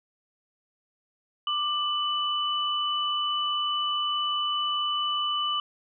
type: tone pair together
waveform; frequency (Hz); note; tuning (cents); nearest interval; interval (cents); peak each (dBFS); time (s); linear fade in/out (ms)
sine; 1183.6 / 2986; D6 / F#7; +13 / +15; octave + major third; 1602; -28 / -27; 1.47-5.6; 2
effects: none